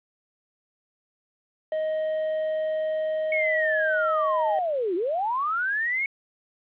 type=tone; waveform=triangle; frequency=626 Hz; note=D#5; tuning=10 cents sharp; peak=-22 dBFS; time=1.72-4.59 s; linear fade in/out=2 ms
type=linear two-way sweep; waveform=sine; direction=down then up; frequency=2217 to 330.2 to 2217 Hz; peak=-23 dBFS; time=3.32-6.06 s; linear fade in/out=2 ms; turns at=4.95 s
effects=resampled to 8000 Hz + 9-bit